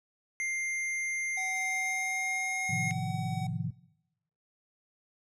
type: tone with pitch glide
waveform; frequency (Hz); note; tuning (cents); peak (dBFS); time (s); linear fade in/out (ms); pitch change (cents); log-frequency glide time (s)
square; 2100 to 2142; C7 to C7; +6 to +40; -31; 0.4-2.91; 0; +34; 1.49-2.72
type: tone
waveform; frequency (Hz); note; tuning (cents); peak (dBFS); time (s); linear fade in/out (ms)
square; 754; F#5; +32; -39; 1.37-3.47; 5
type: chord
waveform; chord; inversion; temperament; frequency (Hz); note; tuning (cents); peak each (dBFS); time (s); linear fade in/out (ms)
sine; F dominant seventh; first; just; 109.13 / 130.96 / 157.15 / 174.61; A2 / C3 / Eb3 / F3; -14 / +2 / +18 / 0; -36; 2.69-3.71; 10
effects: noise-tail reverb RT60 0.9 s tail -21 dB re dry + low-pass 10000 Hz 12 dB/octave